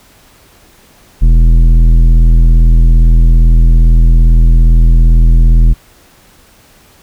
sine tone with tanh clipping, 41.2 Hz, E1, in tune, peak -4 dBFS, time 1.21-5.74 s, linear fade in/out 20 ms, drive 11 dB, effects pink hiss -44 dBFS RMS until 7.02 s

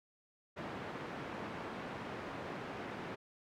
pink band-pass noise, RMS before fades -44 dBFS, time 0.56-3.16 s, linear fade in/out 20 ms, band 160 to 1900 Hz, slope 12 dB/octave, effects none

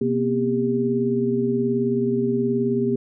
sine tone cluster, 127.7 / 238.5 / 257.3 / 399.2 Hz, C3 / A#3 / C4 / G4, -42 / +40 / -29 / +32 cents, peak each -29 / -22 / -30 / -22 dBFS, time 0.01-2.96 s, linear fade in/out 5 ms, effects none

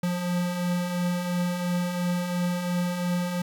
square beating tone pair, 174.61 / 177.51 Hz, F3 / F3, 0 / +28 cents, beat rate 2.9 Hz, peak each -35 / -26 dBFS, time 0.03-3.42 s, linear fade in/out 5 ms, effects 10-bit

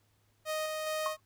sawtooth tone with tremolo, 622.3 Hz, D#5, in tune, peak -28 dBFS, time 0.45-1.17 s, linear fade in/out 50 ms, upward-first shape square, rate 2.4 Hz, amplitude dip 25%
sine tone with exponential decay, 1090 Hz, C#6, 29 cents flat, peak -28 dBFS, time 1.06-1.2 s, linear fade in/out 1 ms, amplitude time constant 29 ms
effects added 104 Hz sine -70 dBFS peak until 1.25 s + pink hiss -73 dBFS RMS until 1.25 s

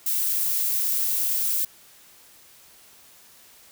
violet noise, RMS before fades -24 dBFS, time 0.06-1.65 s, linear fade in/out 5 ms, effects white hiss -52 dBFS RMS until 3.71 s

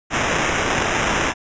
white noise with sample-and-hold, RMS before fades -20 dBFS, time 0.1-1.34 s, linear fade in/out 50 ms, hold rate 4410 Hz, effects resampled to 16000 Hz

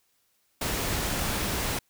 pink noise, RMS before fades -29 dBFS, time 0.61-1.79 s, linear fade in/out 5 ms, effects white hiss -70 dBFS RMS until 1.89 s

